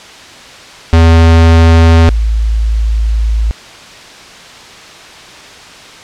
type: tone pair in turn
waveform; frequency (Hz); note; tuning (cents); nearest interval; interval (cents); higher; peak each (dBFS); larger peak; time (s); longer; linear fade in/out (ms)
square / sine; 82.4 / 54.84; E2 / A1; 0 / -5; perfect fifth; 705; first; -3 / -8; first; 0.93-2.09 / 2.09-3.51; second; 0
effects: white hiss -32 dBFS RMS until 6.03 s + low-pass 5000 Hz 12 dB/octave

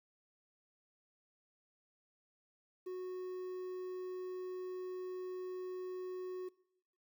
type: tone with quantisation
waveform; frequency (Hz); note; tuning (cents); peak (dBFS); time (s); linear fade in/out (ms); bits
triangle; 367.5; F#4; -12; -38; 2.86-6.49; 10; 11
effects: noise-tail reverb RT60 0.8 s tail -22 dB re dry

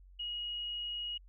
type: tone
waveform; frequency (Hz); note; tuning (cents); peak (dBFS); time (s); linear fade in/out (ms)
sine; 2892; F#7; -40; -36; 0.19-1.18; 10
effects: added 46 Hz sine -54 dBFS peak until 1.28 s

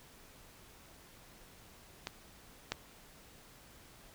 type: clicks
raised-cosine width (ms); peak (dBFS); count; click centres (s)
0.2; -20 / -16; 2; 2.071 / 2.72
effects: pink hiss -58 dBFS RMS until 4.14 s

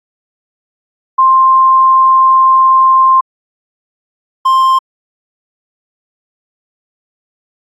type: tone pair in turn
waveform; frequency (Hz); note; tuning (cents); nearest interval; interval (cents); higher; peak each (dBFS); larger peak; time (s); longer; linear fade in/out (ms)
sine / triangle; 1052 / 1052; C6 / C6; +9 / +9; unison; 0; neither; -4; neither; 1.18-3.21 / 4.45-4.79; first; 10
effects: AAC 64 kbps

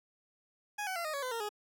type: tone with pitch steps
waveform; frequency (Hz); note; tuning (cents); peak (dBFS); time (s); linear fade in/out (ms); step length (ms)
20% pulse; 830.6 / 752.9 / 682.5 / 618.7 / 560.8 / 508.3 / 460.8 / 417.7; G#5 / F#5 / F5 / D#5 / C#5 / B4 / A#4 / G#4; 0 / +30 / -40 / -10 / +20 / +50 / -20 / +10; -30; 0.78-1.492; 10; 89
effects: none

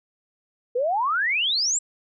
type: exponential sweep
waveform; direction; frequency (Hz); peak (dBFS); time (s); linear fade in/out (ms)
sine; up; 466.2 to 7820; -20; 0.75-1.79; 10
effects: none

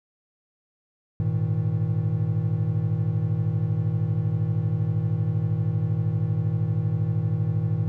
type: chord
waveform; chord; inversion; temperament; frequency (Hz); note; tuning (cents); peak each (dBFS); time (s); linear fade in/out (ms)
triangle; Ab suspended second; none; equal with one note detuned; 103.83 / 116.54 / 158.47; Ab2 / Bb2 / Eb3; 0 / 0 / +32; -24; 1.2-7.88; 0
effects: none

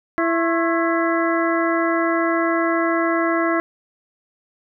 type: harmonic tone with a mistuned harmonic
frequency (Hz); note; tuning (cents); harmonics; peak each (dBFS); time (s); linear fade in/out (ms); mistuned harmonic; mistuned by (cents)
332.9; E4; +17; 1 / 2 / 3 / 4 / 5 / 6; -20 / -23 / -25 / -26 / -27 / -28; 0.18-3.6; 0; 3; +140
effects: none

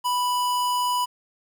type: tone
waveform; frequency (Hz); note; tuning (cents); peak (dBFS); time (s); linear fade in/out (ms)
square; 988; B5; 0; -22; 0.04-1.06; 20
effects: 9-bit

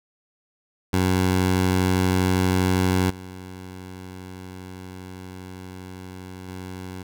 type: tone with level steps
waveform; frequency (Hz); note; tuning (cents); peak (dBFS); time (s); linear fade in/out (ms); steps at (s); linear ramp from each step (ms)
15% pulse; 92.5; F#2; 0; -12 / -30 / -27; 0.93-7.03; 5; 3.1 / 6.48; 5
effects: none

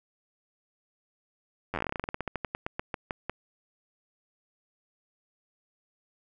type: slowing click train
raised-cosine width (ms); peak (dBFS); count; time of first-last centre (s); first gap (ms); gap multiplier
0.5; -16; 26; 1.74-3.296; 10; 1.13
effects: none

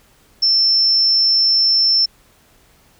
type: tone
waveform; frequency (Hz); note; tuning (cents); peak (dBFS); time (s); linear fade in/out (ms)
sine; 5350; E8; +25; -11; 0.42-2.06; 10
effects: pink hiss -53 dBFS RMS until 2.99 s

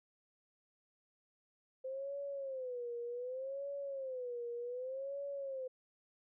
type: tone with vibrato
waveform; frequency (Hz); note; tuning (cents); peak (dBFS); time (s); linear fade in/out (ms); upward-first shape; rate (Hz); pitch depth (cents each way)
sine; 517; C5; -21; -39; 1.84-5.68; 10; sine; 0.66; 150
effects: none

